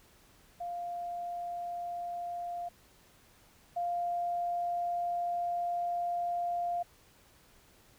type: tone pair in turn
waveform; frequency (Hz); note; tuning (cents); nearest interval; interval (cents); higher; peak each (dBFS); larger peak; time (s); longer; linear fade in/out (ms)
sine; 698.5 / 698.5; F5 / F5; 0 / 0; unison; 0; neither; -35 / -30; second; 0.6-2.69 / 3.76-6.83; second; 10
effects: pink hiss -62 dBFS RMS until 7.98 s